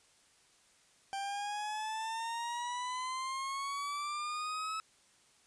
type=exponential sweep; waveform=40% pulse; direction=up; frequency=784 to 1300 Hz; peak=-35 dBFS; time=1.13-4.8 s; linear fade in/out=0 ms; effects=white hiss -66 dBFS RMS until 5.46 s + resampled to 22050 Hz